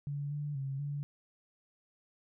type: tone with pitch steps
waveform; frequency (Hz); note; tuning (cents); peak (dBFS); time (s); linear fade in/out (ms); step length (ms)
sine; 143.3 / 146.7 / 136.1 / 143.9; D3 / D3 / C#3 / D3; -42 / -2 / -31 / -35; -34; 0.07-1.03; 0; 240
effects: none